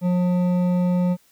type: tone with hard clipping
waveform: sine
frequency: 179 Hz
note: F3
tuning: 43 cents sharp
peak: -19 dBFS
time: 0.01-1.17 s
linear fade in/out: 50 ms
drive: 9 dB
effects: white hiss -59 dBFS RMS until 1.31 s